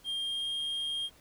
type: tone with pitch glide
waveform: triangle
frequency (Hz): 3205 to 3224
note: G7 to G7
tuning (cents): +38 to +48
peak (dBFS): -30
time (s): 0.04-1.1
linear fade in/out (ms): 50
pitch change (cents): +10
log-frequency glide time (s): 0.19-0.47
effects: pink hiss -60 dBFS RMS until 1.2 s